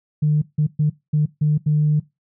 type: tone bursts at uneven times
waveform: sine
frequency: 150.7 Hz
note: D3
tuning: 45 cents sharp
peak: -13 dBFS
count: 6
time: 0.22-0.42 / 0.58-0.67 / 0.79-0.9 / 1.13-1.26 / 1.41-1.58 / 1.66-2 s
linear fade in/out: 10 ms
effects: noise-tail reverb RT60 0.2 s tail -19 dB re dry + tanh soft clip ceiling -9 dBFS